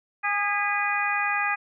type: harmonic tone with a mistuned harmonic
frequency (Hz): 410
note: G#4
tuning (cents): -22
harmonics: 2 / 3 / 4 / 5 / 6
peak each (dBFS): -29 / -29 / -29 / -29 / -29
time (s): 0.23-1.56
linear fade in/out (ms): 20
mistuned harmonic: 5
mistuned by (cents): -52
effects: none